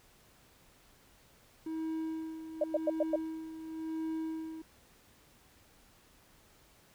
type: tone with tremolo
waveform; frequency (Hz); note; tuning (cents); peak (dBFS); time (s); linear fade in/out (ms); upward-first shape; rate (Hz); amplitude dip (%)
triangle; 320; D#4; +49; -31; 1.66-4.62; 5; sine; 0.92; 65
type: tone bursts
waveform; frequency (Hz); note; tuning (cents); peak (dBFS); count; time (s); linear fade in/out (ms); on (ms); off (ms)
sine; 601; D5; +40; -25; 5; 2.61-3.16; 5; 30; 100
effects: pink hiss -63 dBFS RMS until 6.94 s